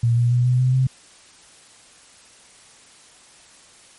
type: tone with pitch steps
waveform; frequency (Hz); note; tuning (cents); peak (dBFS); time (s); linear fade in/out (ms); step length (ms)
sine; 117.5 / 119.97 / 122.49 / 125.06 / 127.69 / 130.37; A#2 / B2 / B2 / B2 / C3 / C3; +14 / -50 / -14 / +22 / -42 / -6; -14; 0.03-0.87; 5; 140
effects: white hiss -49 dBFS RMS until 3.98 s + MP3 48 kbps